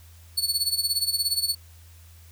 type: tone with tremolo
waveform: sawtooth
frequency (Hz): 4435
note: C#8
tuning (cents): 0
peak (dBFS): -17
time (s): 0.37-1.55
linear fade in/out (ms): 10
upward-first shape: sine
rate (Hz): 17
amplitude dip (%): 80
effects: added 83 Hz sine -47 dBFS peak until 2.31 s + white hiss -56 dBFS RMS until 2.31 s